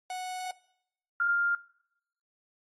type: tone pair in turn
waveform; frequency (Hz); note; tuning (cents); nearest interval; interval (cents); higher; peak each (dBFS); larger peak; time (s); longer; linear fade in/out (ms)
45% pulse / sine; 737 / 1400.1; F#5 / F6; -7 / +4; major seventh; 1111; second; -34 / -25; second; 0.1-0.51 / 1.2-1.55; first; 2
effects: noise-tail reverb RT60 0.8 s tail -21 dB re dry + AAC 32 kbps